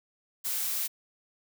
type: noise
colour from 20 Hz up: blue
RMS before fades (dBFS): -31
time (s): 0.44-0.88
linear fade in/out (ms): 20
effects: none